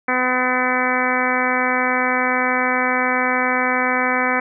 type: harmonic tone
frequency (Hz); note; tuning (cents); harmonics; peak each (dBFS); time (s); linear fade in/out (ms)
252.9; B3; +41; 1 / 2 / 3 / 4 / 5 / 6 / 7 / 8 / 9; -25 / -25 / -25 / -25 / -25 / -25 / -25 / -25 / -25; 0.08-4.4; 5
effects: none